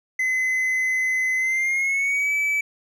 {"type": "tone with pitch glide", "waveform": "triangle", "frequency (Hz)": [2037, 2300], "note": ["C7", "D7"], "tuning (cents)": [-47, -37], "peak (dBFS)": -18, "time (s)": [0.19, 2.61], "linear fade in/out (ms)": 5, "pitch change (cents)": 210, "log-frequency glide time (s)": [1.37, 2.33], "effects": []}